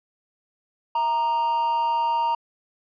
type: tone with amplitude modulation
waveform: triangle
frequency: 932.3 Hz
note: A#5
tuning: in tune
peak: -16 dBFS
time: 0.95-2.35 s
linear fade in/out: 5 ms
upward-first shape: sine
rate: 275 Hz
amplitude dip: 45%
effects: resampled to 11025 Hz